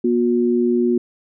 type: tone pair together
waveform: sine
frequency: 240.7 / 360.6 Hz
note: B3 / F#4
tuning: -44 / -45 cents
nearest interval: perfect fifth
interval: 699 cents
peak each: -17 dBFS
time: 0.04-0.98 s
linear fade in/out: 5 ms
effects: none